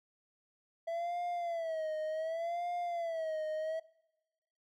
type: tone with vibrato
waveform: triangle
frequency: 661 Hz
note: E5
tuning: 5 cents sharp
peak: -32 dBFS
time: 0.87-3.8 s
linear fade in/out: 10 ms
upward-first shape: sine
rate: 0.67 Hz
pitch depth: 110 cents each way
effects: noise-tail reverb RT60 1.0 s tail -23 dB re dry